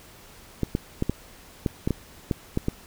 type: clicks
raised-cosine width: 3 ms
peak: -10 dBFS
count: 10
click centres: 0.633 / 0.751 / 1.024 / 1.096 / 1.662 / 1.875 / 1.907 / 2.312 / 2.574 / 2.684 s
effects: pink hiss -49 dBFS RMS until 2.86 s